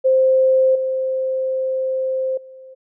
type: tone with level steps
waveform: sine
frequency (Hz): 523.3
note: C5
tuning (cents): 0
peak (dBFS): -11 / -18 / -37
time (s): 0.04-2.75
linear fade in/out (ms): 20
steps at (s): 0.75 / 2.37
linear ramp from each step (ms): 5
effects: none